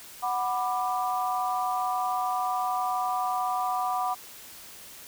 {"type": "chord", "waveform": "sine", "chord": "B minor", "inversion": "second", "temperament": "just", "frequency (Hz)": [740.8, 987.8, 1185.3], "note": ["F#5", "B5", "D6"], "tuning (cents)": [2, 0, 16], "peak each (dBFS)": [-28, -31, -31], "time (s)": [0.22, 4.15], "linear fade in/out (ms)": 20, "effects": ["white hiss -46 dBFS RMS until 5.07 s"]}